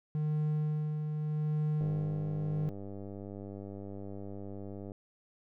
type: tone with tremolo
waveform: triangle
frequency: 152.2 Hz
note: D#3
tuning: 38 cents flat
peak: -26 dBFS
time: 0.15-2.69 s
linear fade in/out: 0 ms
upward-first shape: sine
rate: 0.82 Hz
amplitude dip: 40%
type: click train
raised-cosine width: 2 ms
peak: -31 dBFS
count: 310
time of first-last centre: 1.81-4.919 s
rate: 99.4 Hz
effects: none